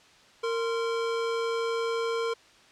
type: tone pair together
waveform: square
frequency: 460.1 / 1043 Hz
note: A#4 / C6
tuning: -23 / -6 cents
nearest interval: octave + major second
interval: 1417 cents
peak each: -28 / -36 dBFS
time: 0.43-2.34 s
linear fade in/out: 10 ms
effects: white hiss -56 dBFS RMS until 2.71 s + low-pass 5000 Hz 12 dB/octave